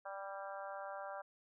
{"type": "harmonic tone with a mistuned harmonic", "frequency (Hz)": 196, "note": "G3", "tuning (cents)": 0, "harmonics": [3, 4, 5, 6, 7, 8], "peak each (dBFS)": [-47, -48, -52, -53, -52, -54], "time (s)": [0.05, 1.22], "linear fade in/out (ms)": 10, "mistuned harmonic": 8, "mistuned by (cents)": 19, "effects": []}